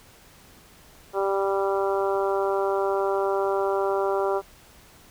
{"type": "harmonic tone", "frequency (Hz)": 196, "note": "G3", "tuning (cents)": 0, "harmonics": [2, 3, 4, 5, 6, 7], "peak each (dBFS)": [-24, -28, -30, -32, -34, -35], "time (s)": [1.13, 4.42], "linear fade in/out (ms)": 50, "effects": ["pink hiss -52 dBFS RMS until 5.1 s"]}